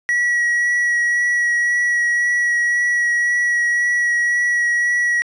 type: tone with vibrato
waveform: triangle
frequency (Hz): 1923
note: B6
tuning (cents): -47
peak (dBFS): -13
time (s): 0.09-5.22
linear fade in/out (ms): 0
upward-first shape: sine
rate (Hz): 1.9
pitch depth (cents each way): 11
effects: resampled to 22050 Hz + 9-bit